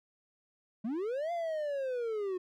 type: linear two-way sweep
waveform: triangle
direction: up then down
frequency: 202.5 to 698.5 to 358.3 Hz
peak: -30 dBFS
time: 0.84-2.38 s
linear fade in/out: 10 ms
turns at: 1.32 s
effects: none